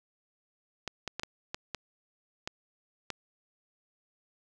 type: clicks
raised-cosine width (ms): 0.2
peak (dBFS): -17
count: 8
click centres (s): 0.877 / 1.077 / 1.196 / 1.234 / 1.545 / 1.747 / 2.475 / 3.103
effects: none